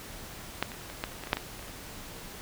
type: clicks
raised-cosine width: 0.3 ms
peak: -10 / -24 / -25 / -14 / -29 / -24 / -24 / -7 / -16 / -28 / -29 / -29 dBFS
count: 12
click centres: 0.626 / 0.718 / 0.9 / 1.039 / 1.12 / 1.237 / 1.272 / 1.331 / 1.37 / 1.593 / 1.627 / 1.682 s
effects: pink hiss -44 dBFS RMS until 2.41 s